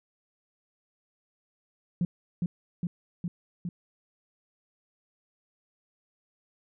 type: tone with echo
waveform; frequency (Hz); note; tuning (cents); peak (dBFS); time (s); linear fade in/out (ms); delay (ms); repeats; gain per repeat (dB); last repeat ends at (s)
sine; 174.61; F3; 0; -22; 2.01-2.05; 2; 410; 4; -2; 3.69
effects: tanh soft clip ceiling -19 dBFS